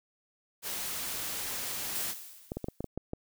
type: noise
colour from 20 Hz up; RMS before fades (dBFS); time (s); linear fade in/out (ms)
white; -36; 0.62-2.15; 50
type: noise with exponential decay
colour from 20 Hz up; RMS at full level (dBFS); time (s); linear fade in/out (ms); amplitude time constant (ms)
blue; -34; 1.95-2.87; 5; 200
type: clicks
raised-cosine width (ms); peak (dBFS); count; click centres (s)
2; -21; 8; 2.519 / 2.57 / 2.643 / 2.685 / 2.806 / 2.843 / 2.976 / 3.134
effects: none